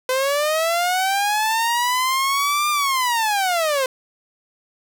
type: linear two-way sweep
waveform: sawtooth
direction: up then down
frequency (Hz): 507 to 1205 to 507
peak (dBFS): -14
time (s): 0.09-3.86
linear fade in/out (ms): 2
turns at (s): 2.7
effects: none